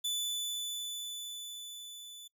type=tone with level ramp; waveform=sawtooth; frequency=3487 Hz; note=A7; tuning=16 cents flat; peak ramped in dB=-28 to -44 dBFS; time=0.04-2.28 s; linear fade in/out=10 ms; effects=noise-tail reverb RT60 0.1 s tail -23 dB re dry